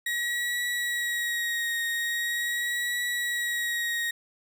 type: tone with vibrato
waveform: 35% pulse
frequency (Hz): 1900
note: A#6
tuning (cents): +33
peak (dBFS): -25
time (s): 0.06-4.11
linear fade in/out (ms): 5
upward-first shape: triangle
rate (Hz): 0.42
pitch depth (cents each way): 34
effects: none